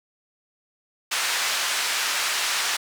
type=band-pass noise; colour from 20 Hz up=pink; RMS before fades=-25 dBFS; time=1.11-2.77 s; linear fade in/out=10 ms; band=1300 to 8400 Hz; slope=12 dB/octave; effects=none